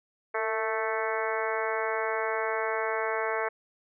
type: harmonic tone with a mistuned harmonic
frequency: 220 Hz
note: A3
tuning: in tune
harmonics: 2 / 3 / 4 / 5 / 6 / 7 / 8 / 9 / 10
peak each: -32 / -34 / -35 / -36 / -37 / -37 / -38 / -39 / -39 dBFS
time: 0.34-3.49 s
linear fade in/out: 10 ms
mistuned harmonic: 2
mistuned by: +29 cents
effects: none